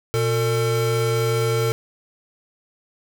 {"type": "tone pair together", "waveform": "square", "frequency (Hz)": [119.51, 451.2], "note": ["A#2", "A4"], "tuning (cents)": [44, 44], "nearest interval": "octave + major seventh", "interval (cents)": 2300, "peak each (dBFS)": -22, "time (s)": [0.14, 1.72], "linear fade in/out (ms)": 0, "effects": []}